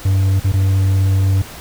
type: tone with dropouts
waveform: triangle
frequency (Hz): 96.3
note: G2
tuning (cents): -30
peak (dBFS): -9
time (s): 0.05-1.42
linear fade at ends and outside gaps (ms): 5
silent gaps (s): 0.397-0.444 / 0.52-0.537
effects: pink hiss -34 dBFS RMS until 1.6 s